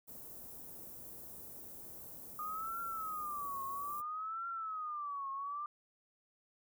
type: band-stop noise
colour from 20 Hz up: white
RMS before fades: -50 dBFS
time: 0.07-4.02 s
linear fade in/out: 20 ms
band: 560 to 15000 Hz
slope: 12 dB/octave
type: tone with vibrato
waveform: sine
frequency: 1220 Hz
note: D#6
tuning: 34 cents flat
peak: -38 dBFS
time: 2.39-5.66 s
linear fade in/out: 2 ms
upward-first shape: triangle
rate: 0.6 Hz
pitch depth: 210 cents each way
effects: none